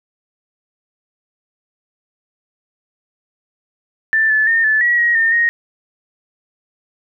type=tone with pitch steps; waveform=sine; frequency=1771 / 1736 / 1824 / 1741 / 1920 / 1893 / 1817 / 1870 Hz; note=A6 / A6 / A#6 / A6 / B6 / A#6 / A#6 / A#6; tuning=+11 / -24 / -38 / -19 / -49 / +26 / -45 / +5 cents; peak=-11 dBFS; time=4.13-5.49 s; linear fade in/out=0 ms; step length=170 ms; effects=none